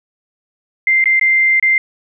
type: tone with dropouts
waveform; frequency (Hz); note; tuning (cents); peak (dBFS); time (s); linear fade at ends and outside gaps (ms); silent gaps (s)
sine; 2090; C7; -2; -9; 0.87-1.78; 2; 1.041-1.057 / 1.196-1.212 / 1.598-1.626
effects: none